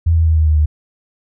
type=tone with pitch steps; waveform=sine; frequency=83 / 81.48 / 79.99 / 78.52 / 77.08 / 75.67 Hz; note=E2 / E2 / D#2 / D#2 / D#2 / D#2; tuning=+12 / -20 / +48 / +16 / -16 / -48 cents; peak=-9 dBFS; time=0.06-0.66 s; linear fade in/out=10 ms; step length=100 ms; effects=none

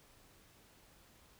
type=silence; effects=pink hiss -64 dBFS RMS until 1.39 s

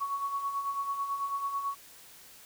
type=tone with tremolo; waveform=sine; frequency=1115 Hz; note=C#6; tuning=10 cents sharp; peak=-28 dBFS; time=0-1.75 s; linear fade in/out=20 ms; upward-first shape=sine; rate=9.1 Hz; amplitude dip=55%; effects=white hiss -53 dBFS RMS until 2.45 s

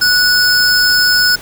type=tone pair together; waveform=square; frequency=1471 / 5177 Hz; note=F#6 / E8; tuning=-11 / -32 cents; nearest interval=octave + minor seventh; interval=2179 cents; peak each=-12 dBFS; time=0.01-1.36 s; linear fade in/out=10 ms; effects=pink hiss -33 dBFS RMS until 1.41 s

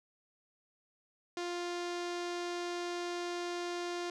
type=tone with low-pass filter; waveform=sawtooth; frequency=350 Hz; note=F4; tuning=4 cents sharp; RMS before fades=-38 dBFS; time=1.37-4.1 s; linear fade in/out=2 ms; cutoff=5800 Hz; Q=1.4; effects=none

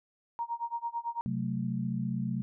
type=tone with tremolo; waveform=sine; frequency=936 Hz; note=A#5; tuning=7 cents sharp; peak=-29 dBFS; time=0.39-1.21 s; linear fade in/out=0 ms; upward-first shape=sine; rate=9 Hz; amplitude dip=95%
type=chord; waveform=sine; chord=F# diminished; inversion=second; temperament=equal; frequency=130.81 / 185 / 220 Hz; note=C3 / F#3 / A3; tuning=0 / 0 / 0 cents; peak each=-34 dBFS; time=1.26-2.42 s; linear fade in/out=0 ms
effects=none

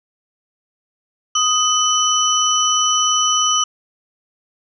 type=tone cluster; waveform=sine; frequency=1250 / 3007 / 5890 Hz; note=D#6 / F#7 / F#8; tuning=+8 / +27 / -9 cents; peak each=-18 dBFS; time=1.35-3.64 s; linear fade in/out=5 ms; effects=none

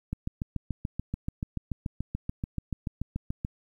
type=click train; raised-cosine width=5 ms; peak=-18 dBFS; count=24; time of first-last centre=0.13-3.449 s; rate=6.93 Hz; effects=10-bit

